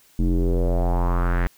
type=tone with low-pass filter sweep; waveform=square; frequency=43.65 Hz; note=F1; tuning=in tune; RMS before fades=-20 dBFS; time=0.19-1.47 s; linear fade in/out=0 ms; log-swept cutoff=260 to 1900 Hz; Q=3.6; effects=white hiss -56 dBFS RMS until 1.57 s